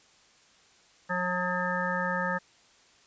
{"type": "harmonic tone with a mistuned harmonic", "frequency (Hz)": 180, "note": "F#3", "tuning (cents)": -47, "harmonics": [1, 3, 5, 7, 9, 10], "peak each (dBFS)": [-34, -34, -34, -34, -34, -34], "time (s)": [1.09, 2.39], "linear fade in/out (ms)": 20, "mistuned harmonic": 10, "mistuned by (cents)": -17, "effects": ["white hiss -60 dBFS RMS until 3.06 s", "resampled to 16000 Hz"]}